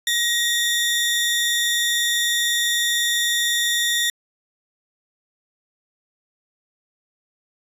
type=tone pair together; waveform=sawtooth; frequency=1888 / 3562 Hz; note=A#6 / A7; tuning=+22 / +21 cents; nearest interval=major seventh; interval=1099 cents; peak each=-18 dBFS; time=0.07-4.1 s; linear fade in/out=2 ms; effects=resampled to 32000 Hz